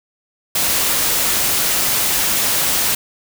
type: noise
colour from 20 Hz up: white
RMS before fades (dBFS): -17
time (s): 0.55-2.95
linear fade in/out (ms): 5
effects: none